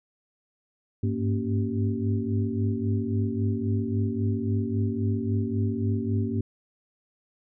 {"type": "tone cluster", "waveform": "sine", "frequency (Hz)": [100.3, 104, 233.1, 278.3, 385.5], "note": ["G2", "G#2", "A#3", "C#4", "G4"], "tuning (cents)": [40, 3, 0, 7, -29], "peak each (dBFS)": [-29, -28, -29, -33, -35], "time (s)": [1.03, 6.41], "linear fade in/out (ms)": 5, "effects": []}